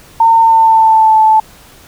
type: tone with pitch glide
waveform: sine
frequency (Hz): 909 to 873.5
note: A#5 to A5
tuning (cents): -44 to -13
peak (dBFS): -4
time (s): 0.2-1.4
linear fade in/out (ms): 5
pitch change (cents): -69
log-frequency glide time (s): 0.37-1.18
effects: pink hiss -40 dBFS RMS until 1.87 s